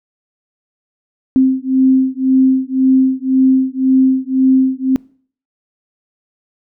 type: beating tone pair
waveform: sine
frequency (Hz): 261.3 / 263.2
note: C4 / C4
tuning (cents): -2 / +10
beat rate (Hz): 1.9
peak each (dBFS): -12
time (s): 1.36-4.96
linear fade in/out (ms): 0
effects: noise-tail reverb RT60 0.5 s tail -24 dB re dry